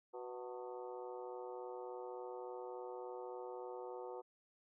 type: harmonic tone with a mistuned harmonic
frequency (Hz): 123.47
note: B2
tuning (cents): 0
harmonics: 3 / 4 / 5 / 6 / 7 / 8 / 9 / 10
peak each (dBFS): -49 / -48 / -61 / -54 / -53 / -65 / -61 / -62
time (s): 0.13-4.22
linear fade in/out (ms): 20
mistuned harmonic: 7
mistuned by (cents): +58
effects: none